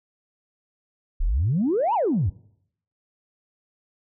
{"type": "exponential two-way sweep", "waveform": "sine", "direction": "up then down", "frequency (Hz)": [30.78, 1000, 76.6], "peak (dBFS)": -18, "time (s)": [1.2, 2.3], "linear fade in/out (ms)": 10, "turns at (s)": 1.94, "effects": ["noise-tail reverb RT60 0.7 s tail -23 dB re dry", "tanh soft clip ceiling -15 dBFS"]}